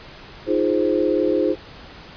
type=chord; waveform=sine; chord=F minor seventh; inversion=third; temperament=equal; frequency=311.1 / 349.2 / 415.3 / 523.3 Hz; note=Eb4 / F4 / Ab4 / C5; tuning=0 / 0 / 0 / 0 cents; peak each=-22 dBFS; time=0.46-1.56 s; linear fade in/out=50 ms; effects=pink hiss -41 dBFS RMS until 2.16 s + resampled to 11025 Hz